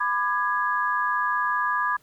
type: chord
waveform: sine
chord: G# diminished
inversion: first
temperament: just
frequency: 996.7 / 1196.1 / 1661.2 Hz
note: B5 / D6 / G#6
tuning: +16 / +31 / 0 cents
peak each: -26 dBFS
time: 0-1.97 s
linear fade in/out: 10 ms
effects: pink hiss -60 dBFS RMS until 2.02 s